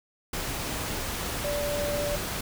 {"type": "tone in noise", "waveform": "sine", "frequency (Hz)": 582, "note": "D5", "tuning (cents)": -16, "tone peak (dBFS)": -28, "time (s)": [1.44, 2.16], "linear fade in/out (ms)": 5, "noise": "pink", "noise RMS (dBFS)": -32, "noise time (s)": [0.33, 2.41], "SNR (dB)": 1, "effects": []}